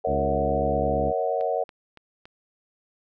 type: chord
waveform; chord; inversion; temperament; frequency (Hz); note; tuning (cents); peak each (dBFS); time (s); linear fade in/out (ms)
sine; F# dominant seventh; first; equal with one note detuned; 466.2 / 554.4 / 645.3 / 740; A#4 / C#5 / E5 / F#5; 0 / 0 / -37 / 0; -28; 0.04-1.64; 10
type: harmonic tone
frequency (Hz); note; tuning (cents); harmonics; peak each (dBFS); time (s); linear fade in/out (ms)
69.4; C#2; +3; 1 / 2 / 3 / 4 / 5 / 6; -30 / -32 / -32 / -33 / -36 / -38; 0.06-1.13; 50
type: click train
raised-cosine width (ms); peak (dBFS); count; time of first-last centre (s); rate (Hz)
0.3; -29; 4; 1.41-2.255; 3.55
effects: none